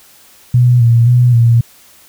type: tone with vibrato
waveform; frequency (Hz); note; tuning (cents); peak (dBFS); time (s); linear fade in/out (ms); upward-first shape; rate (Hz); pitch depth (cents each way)
sine; 120; B2; -49; -5; 0.54-1.61; 5; square; 1.9; 43
effects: white hiss -44 dBFS RMS until 2.08 s